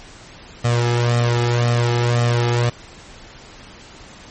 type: tone with flanger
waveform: sawtooth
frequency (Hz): 119.5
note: A#2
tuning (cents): +43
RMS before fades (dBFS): -17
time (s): 0.64-2.7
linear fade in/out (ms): 10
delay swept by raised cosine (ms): 1.6 to 2.38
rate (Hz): 1.9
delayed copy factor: +0.85
effects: pink hiss -41 dBFS RMS until 4.3 s + MP3 32 kbps